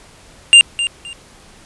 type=tone with echo; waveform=square; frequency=2794 Hz; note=F7; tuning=in tune; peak=-3 dBFS; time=0.53-0.61 s; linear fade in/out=0 ms; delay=260 ms; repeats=2; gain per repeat=-13 dB; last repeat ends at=1.13 s; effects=pink hiss -44 dBFS RMS until 1.65 s + resampled to 24000 Hz